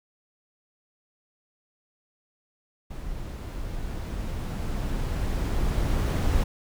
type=noise with level ramp; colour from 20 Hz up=brown; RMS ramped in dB=-36 to -22 dBFS; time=2.9-6.44 s; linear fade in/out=10 ms; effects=none